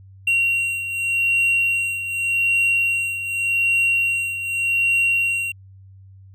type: beating tone pair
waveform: triangle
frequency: 2749 / 2749.85 Hz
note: F7 / F7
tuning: -28 / -27 cents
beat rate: 0.85 Hz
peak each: -23 / -17 dBFS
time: 0.27-5.52 s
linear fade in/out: 5 ms
effects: added 96 Hz sine -42 dBFS peak until 6.34 s